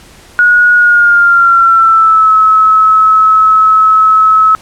sine tone with pitch glide, 1451 to 1292.7 Hz, F#6 to E6, -34 to -34 cents, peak -3 dBFS, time 0.39-4.55 s, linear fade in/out 0 ms, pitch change -200 cents, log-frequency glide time 0.75-2.32 s, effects pink hiss -38 dBFS RMS until 4.61 s + low-pass 11000 Hz 12 dB/octave

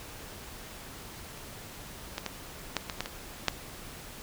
clicks, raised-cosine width 0.2 ms, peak -30 / -15 / -15 / -10 / -16 / -13 / -19 / -6 dBFS, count 8, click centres 1.375 / 2.181 / 2.263 / 2.767 / 2.898 / 3.006 / 3.059 / 3.483 s, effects pink hiss -45 dBFS RMS until 4.22 s

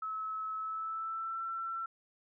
sine tone with pitch glide, 1295 to 1344.5 Hz, E6 to E6, -31 to +34 cents, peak -35 dBFS, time 0.02-1.86 s, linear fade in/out 5 ms, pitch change +65 cents, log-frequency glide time 0.57-1.44 s, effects none

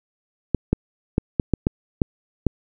clicks, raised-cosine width 3 ms, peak -4 dBFS, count 8, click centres 0.547 / 0.73 / 1.181 / 1.398 / 1.537 / 1.669 / 2.018 / 2.467 s, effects none

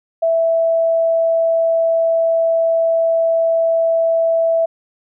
sine tone, 659.3 Hz, E5, in tune, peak -12 dBFS, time 0.22-4.66 s, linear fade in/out 10 ms, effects none

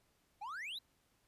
triangle exponential sweep, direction up, 766 to 4126 Hz, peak -40 dBFS, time 0.41-0.79 s, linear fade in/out 10 ms, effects pink hiss -75 dBFS RMS until 1.27 s + resampled to 32000 Hz

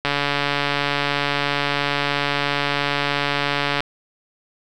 click train, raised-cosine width 0.3 ms, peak -4 dBFS, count 538, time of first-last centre 0.05-3.805 s, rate 143 Hz, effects none

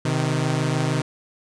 sawtooth tone pair together, 129.08 / 155.56 Hz, C3 / D#3, -23 / 0 cents, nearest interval minor third, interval 323 cents, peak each -19 dBFS, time 0.05-1.02 s, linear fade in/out 5 ms, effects resampled to 22050 Hz

